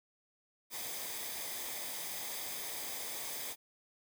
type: noise with comb filter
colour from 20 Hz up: white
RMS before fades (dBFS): -41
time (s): 0.7-3.56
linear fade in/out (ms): 50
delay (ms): 0.71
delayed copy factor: -0.55
effects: none